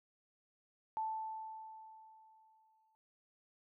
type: tone with exponential decay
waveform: sine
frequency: 879 Hz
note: A5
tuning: 2 cents flat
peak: -34 dBFS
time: 0.97-2.95 s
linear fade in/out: 0 ms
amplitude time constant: 430 ms
effects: none